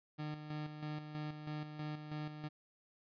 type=tone with tremolo; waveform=30% pulse; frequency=151.4 Hz; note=D#3; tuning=47 cents flat; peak=-37 dBFS; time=0.18-2.49 s; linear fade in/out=20 ms; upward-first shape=square; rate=3.1 Hz; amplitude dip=55%; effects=resampled to 11025 Hz